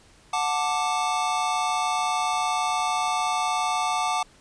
square chord, D major, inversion first, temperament just, 734.2 / 881 / 1174.7 Hz, F#5 / A5 / D6, -14 / +2 / 0 cents, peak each -28 dBFS, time 0.33-4.23 s, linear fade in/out 5 ms, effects pink hiss -55 dBFS RMS until 4.4 s + resampled to 22050 Hz

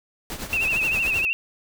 pink noise with tremolo, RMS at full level -30 dBFS, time 0.3-1.25 s, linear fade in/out 0 ms, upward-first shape triangle, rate 9.5 Hz, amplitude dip 75%
sine tone with vibrato, 2637 Hz, E7, in tune, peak -20 dBFS, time 0.53-1.33 s, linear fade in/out 0 ms, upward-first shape sine, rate 13 Hz, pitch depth 77 cents each way
effects none

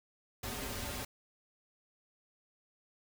pink noise with comb filter, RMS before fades -40 dBFS, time 0.43-1.05 s, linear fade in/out 5 ms, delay 6.1 ms, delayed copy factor -0.75, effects none

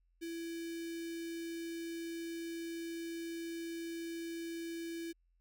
square tone with notch filter, 333.2 Hz, E4, 19 cents sharp, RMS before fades -42 dBFS, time 0.21-5.13 s, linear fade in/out 20 ms, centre 1000 Hz, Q 1.4, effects added 43 Hz sine -70 dBFS peak until 5.4 s

